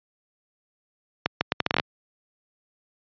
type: accelerating click train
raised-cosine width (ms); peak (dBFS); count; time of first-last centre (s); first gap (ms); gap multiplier
0.3; -4; 10; 1.26-1.799; 150; 0.74
effects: high-pass 100 Hz 12 dB/octave + resampled to 11025 Hz